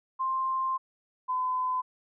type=tone pair in turn; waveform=sine; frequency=1051 / 1015.8 Hz; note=C6 / B5; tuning=+7 / +48 cents; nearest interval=minor second; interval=59 cents; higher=first; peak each=-26 dBFS; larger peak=neither; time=0.19-0.78 / 1.28-1.82 s; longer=first; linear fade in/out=20 ms; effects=none